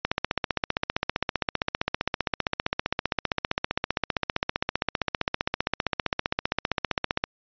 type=click train; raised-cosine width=0.3 ms; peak=-7 dBFS; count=111; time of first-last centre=0.05-7.24 s; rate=15.3 Hz; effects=resampled to 11025 Hz